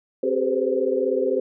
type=tone cluster; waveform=sine; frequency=263.3 / 385.7 / 421.6 / 504 / 524 Hz; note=C4 / G4 / G#4 / B4 / C5; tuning=+11 / -28 / +26 / +35 / +2 cents; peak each=-29 / -24 / -26 / -25 / -26 dBFS; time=0.23-1.4 s; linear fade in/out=5 ms; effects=none